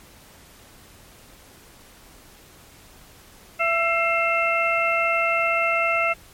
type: harmonic tone with a mistuned harmonic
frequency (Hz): 669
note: E5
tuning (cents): +25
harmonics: 1 / 2 / 3 / 4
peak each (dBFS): -24 / -24 / -24 / -24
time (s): 3.59-6.14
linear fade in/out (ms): 20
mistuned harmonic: 3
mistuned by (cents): +97
effects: pink hiss -49 dBFS RMS until 6.33 s + MP3 64 kbps

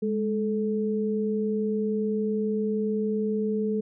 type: tone pair together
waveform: sine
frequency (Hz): 207.7 / 434.7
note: G#3 / A4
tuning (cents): 0 / -21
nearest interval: octave + minor second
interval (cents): 1279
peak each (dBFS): -26 / -27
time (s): 0.02-3.81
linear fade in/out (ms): 10
effects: none

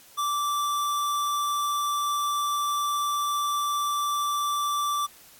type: tone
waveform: square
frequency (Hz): 1168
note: D6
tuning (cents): -10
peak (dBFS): -25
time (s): 0.17-5.07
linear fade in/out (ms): 20
effects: white hiss -52 dBFS RMS until 5.39 s + AAC 64 kbps

